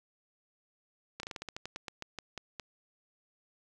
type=slowing click train; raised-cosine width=0.2 ms; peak=-22 dBFS; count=15; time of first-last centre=1.2-2.598 s; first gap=32 ms; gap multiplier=1.16; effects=none